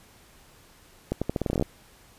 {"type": "accelerating click train", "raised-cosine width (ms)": 2, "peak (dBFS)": -12, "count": 13, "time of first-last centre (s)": [1.12, 1.624], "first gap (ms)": 96, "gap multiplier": 0.83, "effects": ["pink hiss -55 dBFS RMS until 2.18 s", "resampled to 32000 Hz"]}